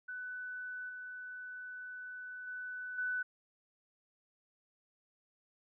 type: tone with level steps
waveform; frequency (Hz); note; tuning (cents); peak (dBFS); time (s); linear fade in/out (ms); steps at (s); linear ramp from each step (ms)
sine; 1496; F#6; +19; -40 / -43 / -40 / -33; 0.08-3.23; 10; 0.89 / 2.47 / 2.98; 5
effects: none